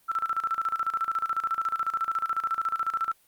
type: tone with tremolo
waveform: sine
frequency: 1334 Hz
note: E6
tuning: 20 cents sharp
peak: -23 dBFS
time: 0.08-3.13 s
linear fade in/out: 20 ms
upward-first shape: square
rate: 14 Hz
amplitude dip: 80%
effects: white hiss -63 dBFS RMS until 3.27 s + Opus 32 kbps